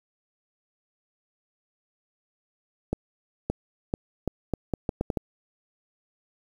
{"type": "accelerating click train", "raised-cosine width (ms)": 2, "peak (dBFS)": -12, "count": 10, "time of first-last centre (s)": [2.93, 5.172], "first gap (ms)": 570, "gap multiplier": 0.77, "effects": ["8-bit"]}